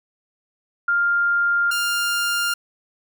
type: tone pair in turn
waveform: sine / sawtooth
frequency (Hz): 1400 / 1400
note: F6 / F6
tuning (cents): +4 / +4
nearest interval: unison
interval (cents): 0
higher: neither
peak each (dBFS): -16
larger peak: neither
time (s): 0.88-1.71 / 1.71-2.54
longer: neither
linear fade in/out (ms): 5
effects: none